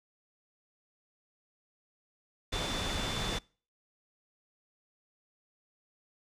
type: tone in noise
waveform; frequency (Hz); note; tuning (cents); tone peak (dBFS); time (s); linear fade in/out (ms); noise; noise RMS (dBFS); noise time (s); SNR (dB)
sine; 3520; A7; 0; -38; 2.52-3.39; 10; pink; -34; 2.52-3.39; -7
effects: noise-tail reverb RT60 0.4 s tail -25 dB re dry + low-pass 7000 Hz 12 dB/octave